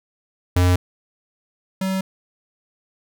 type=tone pair in turn; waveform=square; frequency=89.7 / 190.07 Hz; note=F2 / F#3; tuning=+47 / +47 cents; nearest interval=octave + minor second; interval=1300 cents; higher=second; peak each=-14 / -21 dBFS; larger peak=first; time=0.56-0.76 / 1.81-2.01 s; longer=neither; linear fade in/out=5 ms; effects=none